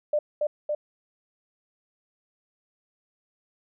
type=tone with echo; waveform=sine; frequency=597 Hz; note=D5; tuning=28 cents sharp; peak=-20 dBFS; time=0.13-0.19 s; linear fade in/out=5 ms; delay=280 ms; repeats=2; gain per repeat=-2 dB; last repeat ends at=0.75 s; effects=none